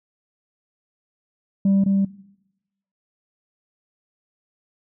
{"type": "tone with echo", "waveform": "sine", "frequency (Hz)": 196, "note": "G3", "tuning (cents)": 0, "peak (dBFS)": -12, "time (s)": [1.65, 1.84], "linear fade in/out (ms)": 5, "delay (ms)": 210, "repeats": 1, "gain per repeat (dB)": -3, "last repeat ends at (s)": 2.05, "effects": ["noise-tail reverb RT60 0.9 s tail -20 dB re dry", "tanh soft clip ceiling -13 dBFS"]}